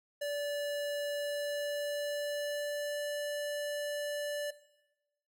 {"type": "tone with pitch glide", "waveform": "square", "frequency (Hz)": [580, 585], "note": ["D5", "D5"], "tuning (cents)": [-22, -7], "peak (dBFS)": -34, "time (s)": [0.21, 4.51], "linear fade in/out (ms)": 10, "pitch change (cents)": 15, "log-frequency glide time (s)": [1.15, 2.99], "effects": ["noise-tail reverb RT60 0.9 s tail -17 dB re dry"]}